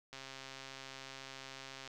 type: click train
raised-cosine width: 0.2 ms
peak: -30 dBFS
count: 235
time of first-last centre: 0.13-1.876 s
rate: 134 Hz
effects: none